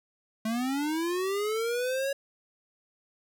square linear sweep, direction up, 216 to 559 Hz, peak -28 dBFS, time 0.45-2.13 s, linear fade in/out 5 ms, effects none

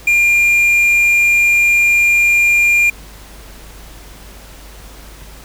triangle tone with quantisation, 2400 Hz, D7, 37 cents sharp, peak -7 dBFS, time 0.07-2.9 s, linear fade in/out 5 ms, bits 5, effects added 50 Hz sine -36 dBFS peak until 5.44 s + pink hiss -39 dBFS RMS until 5.44 s

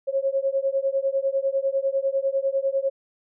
sine beating tone pair, 538 / 548 Hz, C5 / C#5, +48 / -20 cents, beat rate 10 Hz, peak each -24 dBFS, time 0.07-2.9 s, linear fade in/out 20 ms, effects none

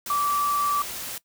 sine tone in noise, 1160 Hz, D6, 22 cents flat, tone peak -21 dBFS, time 0.1-0.82 s, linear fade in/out 2 ms, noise white, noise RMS -34 dBFS, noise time 0.06-1.18 s, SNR +10 dB, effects noise-tail reverb RT60 0.1 s tail -19 dB re dry

